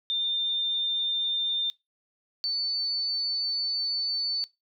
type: tone pair in turn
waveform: sine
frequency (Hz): 3604 / 4503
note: A7 / C#8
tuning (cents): +41 / +26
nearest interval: major third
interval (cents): 385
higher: second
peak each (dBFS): -25 / -25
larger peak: neither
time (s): 0.1-1.7 / 2.44-4.44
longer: second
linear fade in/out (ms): 0
effects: noise-tail reverb RT60 0.2 s tail -21 dB re dry